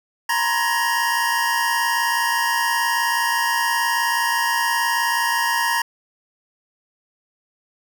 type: tone cluster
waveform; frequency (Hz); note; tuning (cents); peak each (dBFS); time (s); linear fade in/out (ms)
square; 933 / 992 / 1058 / 1685 / 1873; A#5 / B5 / C6 / G#6 / A#6; +1 / +7 / +19 / +25 / +8; -23 / -29 / -30 / -26 / -24; 0.29-5.82; 5
effects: none